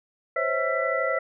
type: tone cluster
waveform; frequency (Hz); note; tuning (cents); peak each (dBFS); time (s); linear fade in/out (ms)
sine; 516 / 548 / 650 / 1351 / 1984; C5 / C#5 / E5 / E6 / B6; -24 / -20 / -24 / +42 / +7; -29; 0.36-1.19; 5
effects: none